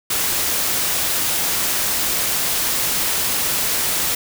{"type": "noise", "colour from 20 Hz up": "white", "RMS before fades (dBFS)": -20, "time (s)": [0.1, 4.15], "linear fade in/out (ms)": 5, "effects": []}